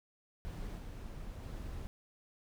brown noise with level steps, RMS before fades -42 / -45 / -43 dBFS, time 0.45-1.87 s, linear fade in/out 0 ms, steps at 0.77 / 1.42 s, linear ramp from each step 20 ms, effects none

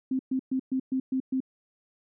sine tone bursts, 261.6 Hz, C4, in tune, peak -24 dBFS, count 7, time 0.11-1.404 s, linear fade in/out 5 ms, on 82 ms, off 120 ms, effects none

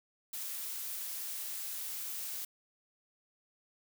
blue noise, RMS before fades -40 dBFS, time 0.33-2.45 s, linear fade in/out 5 ms, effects none

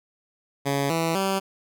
10% pulse tone with pitch steps, 140 / 164.58 / 193.47 Hz, C#3 / E3 / G3, +18 / -2 / -22 cents, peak -14 dBFS, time 0.65-1.4 s, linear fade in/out 20 ms, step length 250 ms, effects none

